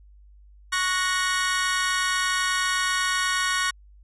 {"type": "chord", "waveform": "sawtooth", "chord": "F# major", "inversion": "second", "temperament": "equal with one note detuned", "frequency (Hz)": [1108.7, 1468.9, 1864.7], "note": ["C#6", "F#6", "A#6"], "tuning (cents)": [0, -13, 0], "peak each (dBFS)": -23, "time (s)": [0.72, 3.71], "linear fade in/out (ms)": 10, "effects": ["added 50 Hz sine -48 dBFS peak until 4.03 s", "resampled to 24000 Hz"]}